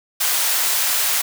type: high-pass noise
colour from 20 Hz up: white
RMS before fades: -19 dBFS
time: 0.2-1.22 s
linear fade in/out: 10 ms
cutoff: 700 Hz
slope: 12 dB/octave
effects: none